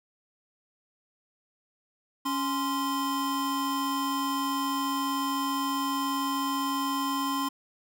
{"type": "tone pair together", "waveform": "square", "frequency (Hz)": [277.2, 1041.1], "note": ["C#4", "C6"], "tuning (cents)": [0, -9], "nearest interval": "octave + major seventh", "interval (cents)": 2291, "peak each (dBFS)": [-31, -30], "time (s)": [2.25, 7.49], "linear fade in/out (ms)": 10, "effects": []}